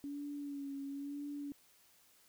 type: tone with vibrato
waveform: sine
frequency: 282.8 Hz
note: C#4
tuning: 35 cents sharp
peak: -40 dBFS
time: 0.04-1.52 s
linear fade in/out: 0 ms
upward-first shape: sine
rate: 1 Hz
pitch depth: 37 cents each way
effects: white hiss -67 dBFS RMS until 2.28 s